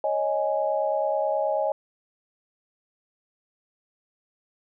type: chord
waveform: sine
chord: C# suspended second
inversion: none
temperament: just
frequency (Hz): 554.4 / 623.7 / 831.5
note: C#5 / D#5 / G#5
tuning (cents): 0 / +4 / +2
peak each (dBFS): -27 / -25 / -28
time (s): 0.04-1.72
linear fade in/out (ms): 2
effects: none